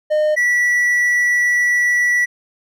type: tone pair in turn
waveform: triangle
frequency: 610 / 1951.2 Hz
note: D#5 / B6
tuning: -34 / -21 cents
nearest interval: octave + minor sixth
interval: 2013 cents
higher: second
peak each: -11 dBFS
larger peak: neither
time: 0.1-0.36 / 0.36-2.26 s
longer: second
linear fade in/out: 20 ms
effects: none